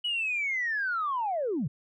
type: linear sweep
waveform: sine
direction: down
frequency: 2960 to 113.6 Hz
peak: -26 dBFS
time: 0.04-1.68 s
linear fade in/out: 10 ms
effects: tanh soft clip ceiling -22 dBFS